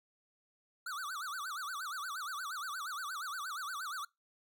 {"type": "tone with vibrato", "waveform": "square", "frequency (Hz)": 1318, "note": "E6", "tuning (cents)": -1, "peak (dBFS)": -39, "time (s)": [0.86, 4.05], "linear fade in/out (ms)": 5, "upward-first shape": "sine", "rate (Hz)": 8.5, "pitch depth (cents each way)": 270, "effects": ["noise-tail reverb RT60 0.2 s tail -24 dB re dry"]}